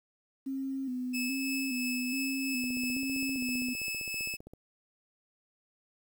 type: tone with vibrato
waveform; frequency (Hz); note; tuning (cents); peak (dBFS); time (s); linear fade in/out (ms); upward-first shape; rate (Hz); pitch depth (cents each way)
sine; 260; C4; -11; -32; 0.46-3.74; 10; square; 1.2; 58
type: tone with tremolo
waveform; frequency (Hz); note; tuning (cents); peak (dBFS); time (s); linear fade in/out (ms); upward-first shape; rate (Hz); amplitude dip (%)
sawtooth; 2604; E7; -22; -29; 1.13-4.37; 20; triangle; 3; 35
type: click train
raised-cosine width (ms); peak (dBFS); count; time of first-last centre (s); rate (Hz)
2; -34; 30; 2.64-4.535; 15.3
effects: 10-bit